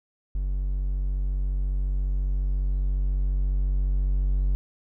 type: tone with level ramp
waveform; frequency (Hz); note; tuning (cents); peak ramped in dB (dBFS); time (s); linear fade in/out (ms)
triangle; 47.23; F#1; +36; -22 to -18; 0.35-4.55; 0
effects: none